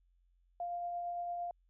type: tone with tremolo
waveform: sine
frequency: 698.5 Hz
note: F5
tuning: in tune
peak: -35 dBFS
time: 0.6-1.51 s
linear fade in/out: 2 ms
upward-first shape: triangle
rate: 8.8 Hz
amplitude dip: 25%
effects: added 44 Hz sine -68 dBFS peak until 1.69 s